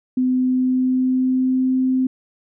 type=tone with pitch glide; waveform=sine; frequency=254.8 to 258.8 Hz; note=C4 to C4; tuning=-46 to -19 cents; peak=-15 dBFS; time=0.17-2.07 s; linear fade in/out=5 ms; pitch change=+27 cents; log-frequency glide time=0.31-1.73 s; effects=none